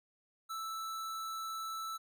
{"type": "tone", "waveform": "square", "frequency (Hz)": 1318.5, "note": "E6", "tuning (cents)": 0, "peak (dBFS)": -39, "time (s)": [0.49, 1.98], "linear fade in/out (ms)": 20, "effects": []}